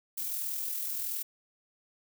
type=noise with amplitude modulation; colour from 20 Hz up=violet; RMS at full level=-33 dBFS; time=0.17-1.23 s; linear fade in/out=10 ms; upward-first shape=sine; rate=41.4 Hz; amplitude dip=35%; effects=none